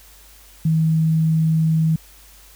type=tone; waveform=sine; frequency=159.8 Hz; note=D#3; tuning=47 cents sharp; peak=-14 dBFS; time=0.65-1.96 s; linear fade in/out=5 ms; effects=added 50 Hz sine -48 dBFS peak until 2.55 s + white hiss -48 dBFS RMS until 2.55 s